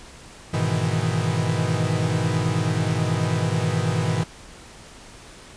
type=chord; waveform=45% pulse; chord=E major seventh; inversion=first; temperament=equal; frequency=103.83 / 123.47 / 155.56 / 164.81 Hz; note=G#2 / B2 / D#3 / E3; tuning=0 / 0 / 0 / 0 cents; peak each=-26 dBFS; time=0.53-4.24 s; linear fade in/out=10 ms; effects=pink hiss -44 dBFS RMS until 5.56 s + resampled to 22050 Hz